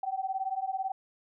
sine beating tone pair, 758 / 776 Hz, F#5 / G5, +42 / -18 cents, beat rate 18 Hz, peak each -33 / -33 dBFS, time 0.03-0.92 s, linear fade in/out 5 ms, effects none

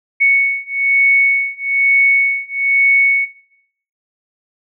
sine beating tone pair, 2217 / 2218.1 Hz, C#7 / C#7, 0 / 0 cents, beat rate 1.1 Hz, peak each -14 dBFS, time 0.2-3.26 s, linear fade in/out 20 ms, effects noise-tail reverb RT60 0.7 s tail -17 dB re dry

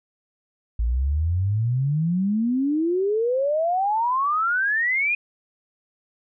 sine exponential sweep, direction up, 54.4 to 2489 Hz, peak -19 dBFS, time 0.79-5.15 s, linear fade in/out 5 ms, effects none

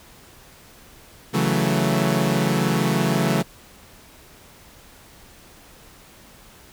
sawtooth chord, F# minor seventh, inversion second, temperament equal, 138.59 / 164.81 / 185 / 220 Hz, C#3 / E3 / F#3 / A3, 0 / 0 / 0 / 0 cents, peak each -20 dBFS, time 1.33-3.43 s, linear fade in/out 20 ms, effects pink hiss -48 dBFS RMS until 6.72 s

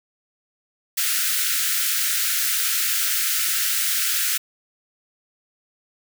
white high-pass noise, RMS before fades -22 dBFS, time 0.97-4.38 s, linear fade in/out 10 ms, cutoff 1300 Hz, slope 96 dB/octave, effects none

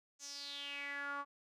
sawtooth tone with band-pass filter sweep, 283.6 Hz, C#4, 40 cents sharp, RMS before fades -44 dBFS, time 0.19-1.25 s, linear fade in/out 50 ms, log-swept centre 6600 to 1100 Hz, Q 5.9, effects none

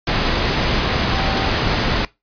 sine tone in noise, 774 Hz, G5, 22 cents flat, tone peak -26 dBFS, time 1.11-1.48 s, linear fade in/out 2 ms, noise pink, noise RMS -18 dBFS, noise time 0.07-2.05 s, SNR -11 dB, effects noise-tail reverb RT60 0.2 s tail -20 dB re dry + resampled to 11025 Hz

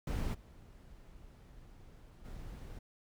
brown noise with level steps, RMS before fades -35 / -55 / -47 dBFS, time 0.07-2.79 s, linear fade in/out 5 ms, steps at 0.33 / 2.24 s, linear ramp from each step 20 ms, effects none

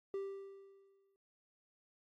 triangle tone with exponential decay, 392.3 Hz, G4, 1 cent sharp, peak -34 dBFS, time 0.14-1.16 s, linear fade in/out 1 ms, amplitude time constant 220 ms, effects AAC 32 kbps

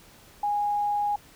sine tone, 824 Hz, G#5, 14 cents flat, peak -23 dBFS, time 0.43-1.16 s, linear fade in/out 5 ms, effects pink hiss -53 dBFS RMS until 1.35 s

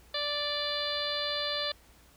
harmonic tone, 586 Hz, D5, 4 cents flat, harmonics 1 / 2 / 3 / 4 / 5 / 6 / 7 / 8, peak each -36 / -40 / -39 / -45 / -41 / -35 / -36 / -40 dBFS, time 0.14-1.72 s, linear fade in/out 5 ms, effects added 60 Hz sine -60 dBFS peak until 2.16 s + pink hiss -60 dBFS RMS until 2.16 s

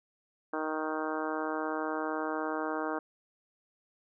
harmonic tone, 156.2 Hz, D#3, 7 cents sharp, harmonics 2 / 3 / 4 / 5 / 6 / 7 / 8 / 9 / 10, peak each -36 / -38 / -39 / -40 / -41 / -41 / -42 / -43 / -43 dBFS, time 0.53-2.99 s, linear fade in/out 5 ms, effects none

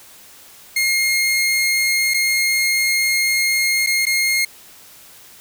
sawtooth tone with dropouts, 2138 Hz, C7, 37 cents sharp, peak -12 dBFS, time 0.76-4.45 s, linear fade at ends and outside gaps 5 ms, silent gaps 2.138-2.142 / 3.864-3.87 / 4.055-4.066 s, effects white hiss -44 dBFS RMS until 5.4 s

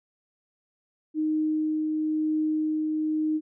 sine tone with tremolo, 310 Hz, D#4, 6 cents flat, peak -22 dBFS, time 1.14-3.41 s, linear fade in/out 50 ms, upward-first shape triangle, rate 1 Hz, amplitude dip 25%, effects none

